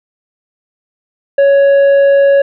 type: tone with tanh clipping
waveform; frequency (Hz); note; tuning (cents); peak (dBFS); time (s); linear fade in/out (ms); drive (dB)
triangle; 557; C#5; +8; -6; 1.38-2.42; 5; 10
effects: none